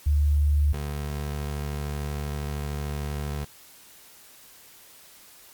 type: tone pair in turn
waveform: sine / 25% pulse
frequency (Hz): 73.42 / 73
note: D2 / D2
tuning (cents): 0 / -10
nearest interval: unison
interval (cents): 10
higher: first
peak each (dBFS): -18 / -25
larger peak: first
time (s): 0.06-0.73 / 0.73-3.45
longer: second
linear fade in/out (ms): 10
effects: white hiss -51 dBFS RMS until 5.53 s + Opus 48 kbps